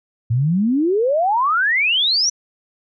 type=exponential sweep; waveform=sine; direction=up; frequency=110 to 6000 Hz; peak=-14 dBFS; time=0.3-2.3 s; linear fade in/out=10 ms; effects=none